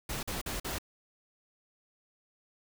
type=noise bursts; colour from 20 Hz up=pink; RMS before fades=-36 dBFS; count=4; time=0.09-0.785 s; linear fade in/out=5 ms; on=140 ms; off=45 ms; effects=none